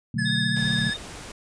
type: chord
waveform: sine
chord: B minor seventh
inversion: none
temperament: just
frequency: 123.47 / 148.16 / 185.21 / 222.2 Hz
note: B2 / D3 / F#3 / A3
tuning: 0 / +16 / +2 / +17 cents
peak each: -29 dBFS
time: 0.14-0.9 s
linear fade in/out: 5 ms
type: tone with vibrato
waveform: square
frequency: 1700 Hz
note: G#6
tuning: 40 cents sharp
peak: -27 dBFS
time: 0.18-0.94 s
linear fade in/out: 10 ms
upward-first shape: sine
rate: 15 Hz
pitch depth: 34 cents each way
type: tone with tremolo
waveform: sine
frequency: 3671 Hz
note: A#7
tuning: 27 cents flat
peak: -26 dBFS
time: 0.25-0.97 s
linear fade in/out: 10 ms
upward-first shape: sine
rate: 2.6 Hz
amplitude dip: 40%
type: noise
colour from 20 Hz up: pink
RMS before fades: -39 dBFS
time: 0.56-1.32 s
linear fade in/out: 5 ms
effects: resampled to 22050 Hz